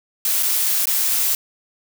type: noise with dropouts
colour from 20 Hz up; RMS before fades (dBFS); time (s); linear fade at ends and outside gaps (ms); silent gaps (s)
blue; -19; 0.25-1.35; 2; 0.427-0.43 / 0.856-0.87
effects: none